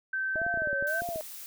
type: tone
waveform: sine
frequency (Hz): 1548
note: G6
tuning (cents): -22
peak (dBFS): -28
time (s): 0.13-1.01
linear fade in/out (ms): 5
type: clicks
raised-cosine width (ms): 2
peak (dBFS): -28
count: 12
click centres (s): 0.357 / 0.417 / 0.465 / 0.541 / 0.574 / 0.62 / 0.673 / 0.73 / 0.825 / 1.02 / 1.089 / 1.159
type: tone with vibrato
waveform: sine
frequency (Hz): 622.3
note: D#5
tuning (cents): 0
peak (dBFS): -32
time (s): 0.36-1.21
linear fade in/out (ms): 0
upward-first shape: sine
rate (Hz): 1.8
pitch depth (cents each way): 200
type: noise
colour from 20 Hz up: blue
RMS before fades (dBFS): -43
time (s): 0.87-1.46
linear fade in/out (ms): 0
effects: none